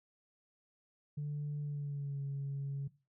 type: tone with pitch glide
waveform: sine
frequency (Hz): 146.83 to 139.23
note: D3 to C#3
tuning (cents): 0 to +8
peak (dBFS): -34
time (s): 1.17-2.88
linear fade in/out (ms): 10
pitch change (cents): -92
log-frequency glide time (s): 1.61-2.22
effects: noise-tail reverb RT60 0.3 s tail -18 dB re dry + tanh soft clip ceiling -33 dBFS